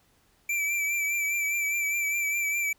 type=tone with vibrato; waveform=square; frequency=2330 Hz; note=D7; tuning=14 cents flat; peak=-26 dBFS; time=0.49-2.73 s; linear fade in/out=5 ms; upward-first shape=triangle; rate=4.9 Hz; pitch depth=42 cents each way; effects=pink hiss -65 dBFS RMS until 2.78 s